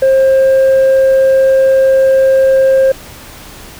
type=tone with tanh clipping; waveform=sine; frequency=532 Hz; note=C5; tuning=29 cents sharp; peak=-6 dBFS; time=0.02-2.92 s; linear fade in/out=5 ms; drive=2 dB; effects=pink hiss -33 dBFS RMS until 3.79 s